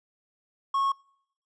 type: tone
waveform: triangle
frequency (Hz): 1096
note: C#6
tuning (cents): -20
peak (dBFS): -21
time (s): 0.74-0.92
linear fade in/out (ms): 5
effects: noise-tail reverb RT60 0.7 s tail -26 dB re dry + resampled to 22050 Hz